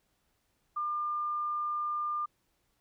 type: tone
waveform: sine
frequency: 1200 Hz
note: D6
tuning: 37 cents sharp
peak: -30 dBFS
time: 0.76-2.26 s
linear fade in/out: 10 ms
effects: pink hiss -75 dBFS RMS until 2.8 s

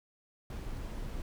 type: noise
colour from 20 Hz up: brown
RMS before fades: -39 dBFS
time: 0.5-1.22 s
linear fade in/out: 2 ms
effects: none

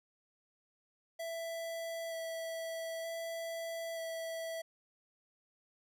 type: tone with vibrato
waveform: square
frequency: 659.3 Hz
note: E5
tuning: in tune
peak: -39 dBFS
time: 1.19-4.62 s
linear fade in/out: 10 ms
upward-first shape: square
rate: 0.54 Hz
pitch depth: 9 cents each way
effects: none

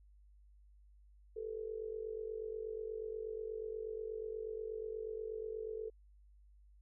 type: tone with amplitude modulation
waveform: sine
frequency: 440 Hz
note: A4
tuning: in tune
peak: -36 dBFS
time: 1.36-5.9 s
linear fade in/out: 10 ms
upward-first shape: sine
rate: 48.3 Hz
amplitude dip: 80%
effects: added 50 Hz sine -60 dBFS peak until 6.81 s

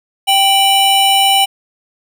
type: tone pair together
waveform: square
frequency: 784 / 2966 Hz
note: G5 / F#7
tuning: 0 / +4 cents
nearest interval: octave + major seventh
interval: 2304 cents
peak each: -12 dBFS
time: 0.27-1.46 s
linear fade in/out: 20 ms
effects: none

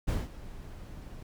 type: noise with ADSR envelope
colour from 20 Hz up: brown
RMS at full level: -27 dBFS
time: 0.07-1.23 s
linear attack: 18 ms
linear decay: 190 ms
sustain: -17 dB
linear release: 4 ms
effects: none

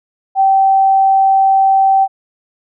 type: tone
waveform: sine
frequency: 775 Hz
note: G5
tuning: 20 cents flat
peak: -7 dBFS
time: 0.35-2.08 s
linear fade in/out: 50 ms
effects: none

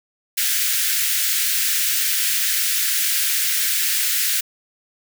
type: high-pass noise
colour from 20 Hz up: white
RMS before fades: -20 dBFS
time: 0.37-4.41 s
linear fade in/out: 10 ms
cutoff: 1500 Hz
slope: 48 dB/octave
effects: none

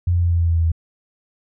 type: tone with pitch steps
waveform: sine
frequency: 87.8 / 86.94 / 86.09 / 85.25 / 84.42 / 83.59 / 82.78 / 81.97 Hz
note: F2 / F2 / F2 / F2 / E2 / E2 / E2 / E2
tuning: +10 / -7 / -24 / -41 / +42 / +25 / +8 / -9 cents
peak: -14 dBFS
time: 0.07-0.718 s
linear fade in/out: 5 ms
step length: 81 ms
effects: none

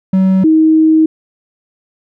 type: tone pair in turn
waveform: triangle / sine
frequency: 189.3 / 316.3 Hz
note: F#3 / D#4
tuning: +40 / +29 cents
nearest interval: major sixth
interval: 889 cents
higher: second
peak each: -5 dBFS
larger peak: neither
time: 0.13-0.44 / 0.44-1.06 s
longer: second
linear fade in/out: 5 ms
effects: none

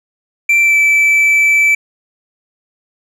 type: tone with pitch glide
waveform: triangle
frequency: 2349 to 2317 Hz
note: D7 to D7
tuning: 0 to -24 cents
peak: -6 dBFS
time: 0.49-1.75 s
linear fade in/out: 5 ms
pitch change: -24 cents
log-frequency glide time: 0.6-0.77 s
effects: none

